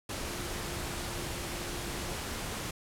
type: tone in noise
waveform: sine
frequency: 349.2 Hz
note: F4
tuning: in tune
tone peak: -45 dBFS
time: 0.21-2.12 s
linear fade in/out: 5 ms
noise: pink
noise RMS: -37 dBFS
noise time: 0.09-2.71 s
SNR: -11 dB
effects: low-pass 12000 Hz 12 dB/octave